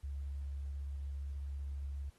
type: tone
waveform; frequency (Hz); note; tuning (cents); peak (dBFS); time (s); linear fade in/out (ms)
sine; 69.8; C#2; +13; -38; 0.03-2.1; 10
effects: pink hiss -70 dBFS RMS until 2.18 s + AAC 32 kbps